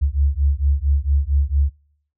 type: beating tone pair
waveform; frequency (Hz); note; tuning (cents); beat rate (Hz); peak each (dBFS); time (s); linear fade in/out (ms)
sine; 68.5 / 72.9; C#2 / D2; -20 / -12; 4.4; -18 / -18; 0.01-1.7; 20
effects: noise-tail reverb RT60 0.7 s tail -26 dB re dry